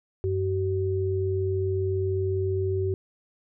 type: tone pair together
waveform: sine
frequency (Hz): 95.12 / 380.5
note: F#2 / F#4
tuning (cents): +48 / +48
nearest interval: 2 octaves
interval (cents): 2400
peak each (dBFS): -26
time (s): 0.24-2.94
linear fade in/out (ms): 0
effects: none